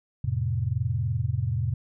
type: chord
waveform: sine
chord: F major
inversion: none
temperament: equal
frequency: 87.31 / 110 / 130.81 Hz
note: F2 / A2 / C3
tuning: 0 / 0 / 0 cents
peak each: -30 / -27 / -28 dBFS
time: 0.24-1.74 s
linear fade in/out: 5 ms
effects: none